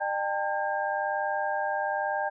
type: tone cluster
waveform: sine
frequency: 604 / 794 / 895 / 1607 Hz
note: D5 / G5 / A5 / G6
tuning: +48 / +22 / +29 / +43 cents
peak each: -32 / -30 / -33 / -33 dBFS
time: 0-2.3 s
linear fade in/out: 20 ms
effects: none